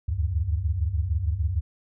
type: tone cluster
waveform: sine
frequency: 71.8 / 78.4 / 95.8 Hz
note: D2 / D#2 / G2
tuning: -39 / +14 / -39 cents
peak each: -27 dBFS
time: 0.08-1.61 s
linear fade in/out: 10 ms
effects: none